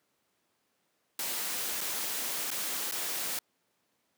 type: noise with dropouts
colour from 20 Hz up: white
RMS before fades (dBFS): -34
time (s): 1.19-3.39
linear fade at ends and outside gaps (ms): 2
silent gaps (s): 1.808-1.812 / 2.505-2.513 / 2.913-2.921
effects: pink hiss -75 dBFS RMS until 4.17 s + high-pass 200 Hz 12 dB/octave